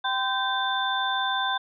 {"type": "tone cluster", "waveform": "sine", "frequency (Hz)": [778, 1024, 1557, 3551], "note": ["G5", "C6", "G6", "A7"], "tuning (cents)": [-13, -38, -12, 15], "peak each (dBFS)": -29, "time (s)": [0.04, 1.58], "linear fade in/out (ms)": 10, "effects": []}